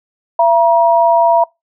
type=tone pair together; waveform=sine; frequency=675.6 / 951 Hz; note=E5 / A#5; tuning=+42 / +34 cents; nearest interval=tritone; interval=592 cents; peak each=-10 dBFS; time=0.39-1.44 s; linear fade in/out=5 ms; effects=noise-tail reverb RT60 0.2 s tail -24 dB re dry